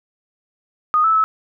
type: tone with pitch steps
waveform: sine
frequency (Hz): 1238 / 1311 / 1300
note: D#6 / E6 / E6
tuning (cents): -9 / -10 / -24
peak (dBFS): -12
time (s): 0.94-1.24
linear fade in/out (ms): 0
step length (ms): 100
effects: none